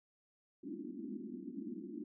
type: band-pass noise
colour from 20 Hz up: white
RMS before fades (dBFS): -45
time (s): 0.63-2.04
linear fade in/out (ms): 10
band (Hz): 190 to 350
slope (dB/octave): 96
effects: none